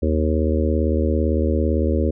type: harmonic tone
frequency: 77.78 Hz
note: D#2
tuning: in tune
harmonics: 1 / 3 / 4 / 5 / 6 / 7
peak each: -19 / -24 / -25 / -26 / -27 / -27 dBFS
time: 0.02-2.11 s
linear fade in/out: 10 ms
effects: none